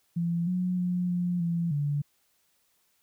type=tone with pitch steps; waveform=sine; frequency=170.1 / 181.4 / 178.9 / 176.8 / 169.5 / 144.9 Hz; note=F3 / F#3 / F3 / F3 / E3 / D3; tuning=-45 / -34 / +42 / +22 / +49 / -23 cents; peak=-25 dBFS; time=0.16-2.02 s; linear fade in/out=10 ms; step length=310 ms; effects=white hiss -70 dBFS RMS until 3.02 s